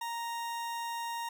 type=tone; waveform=40% pulse; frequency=932.3 Hz; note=A#5; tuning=in tune; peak=-34 dBFS; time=0.01-1.29 s; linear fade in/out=5 ms; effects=none